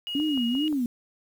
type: tone with tremolo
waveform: sine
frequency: 2881 Hz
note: F#7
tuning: 47 cents flat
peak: -29 dBFS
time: 0.07-0.68 s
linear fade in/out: 0 ms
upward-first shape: triangle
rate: 3.9 Hz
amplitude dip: 30%
type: tone with vibrato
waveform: sine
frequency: 268.9 Hz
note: C4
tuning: 47 cents sharp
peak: -23 dBFS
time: 0.15-0.86 s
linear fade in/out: 2 ms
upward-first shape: sine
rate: 2.4 Hz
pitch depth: 250 cents each way
type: click train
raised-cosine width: 1 ms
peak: -29 dBFS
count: 4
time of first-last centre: 0.2-0.727 s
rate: 5.69 Hz
effects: 8-bit